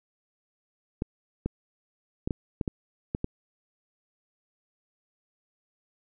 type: clicks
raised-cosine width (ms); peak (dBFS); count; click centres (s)
3; -15; 8; 1.021 / 1.46 / 2.275 / 2.308 / 2.612 / 2.678 / 3.149 / 3.244
effects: none